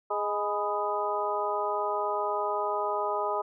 harmonic tone with a mistuned harmonic, 207.6 Hz, G#3, in tune, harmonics 2 / 3 / 4 / 5 / 6, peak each -33 / -33 / -33 / -33 / -33 dBFS, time 0.1-3.42 s, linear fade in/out 10 ms, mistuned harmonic 5, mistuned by -74 cents, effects none

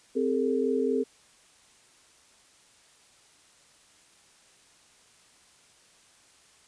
sine tone cluster, 260.4 / 408.9 / 453.2 Hz, C4 / G#4 / A#4, -8 / -27 / -49 cents, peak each -28 dBFS, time 0.15-1.04 s, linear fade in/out 20 ms, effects white hiss -59 dBFS RMS until 6.67 s + resampled to 22050 Hz

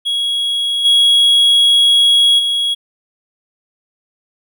triangle tone with level steps, 3322 Hz, G#7, in tune, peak -13 / -6 / -12 dBFS, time 0.05-2.75 s, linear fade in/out 20 ms, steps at 0.84 / 2.38 s, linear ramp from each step 20 ms, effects none

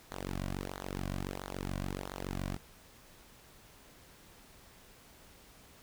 sawtooth tone with flanger, 47.06 Hz, F#1, 30 cents sharp, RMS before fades -39 dBFS, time 0.11-2.57 s, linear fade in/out 10 ms, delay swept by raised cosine 0.37 to 2.37 ms, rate 1.5 Hz, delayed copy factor -0.85, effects pink hiss -58 dBFS RMS until 5.82 s

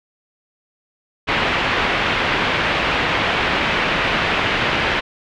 white low-pass noise, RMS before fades -19 dBFS, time 1.27-5.01 s, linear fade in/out 20 ms, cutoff 2900 Hz, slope 24 dB/octave, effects none

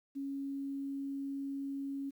sine tone with quantisation, 276.2 Hz, C#4, 6 cents flat, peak -36 dBFS, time 0.15-2.11 s, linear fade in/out 20 ms, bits 11, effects none

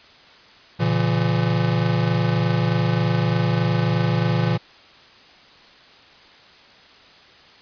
square chord, A# diminished, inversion none, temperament just, 116.54 / 139.85 / 167.82 Hz, A#2 / C#3 / E3, 0 / +16 / +31 cents, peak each -22 / -26 / -22 dBFS, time 0.79-4.58 s, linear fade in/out 20 ms, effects white hiss -48 dBFS RMS until 7.61 s + resampled to 11025 Hz

